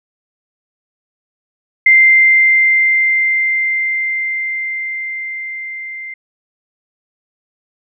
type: tone with level ramp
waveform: sine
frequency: 2089 Hz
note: C7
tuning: 3 cents flat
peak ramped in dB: -4 to -25 dBFS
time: 1.86-6.14 s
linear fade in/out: 5 ms
effects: none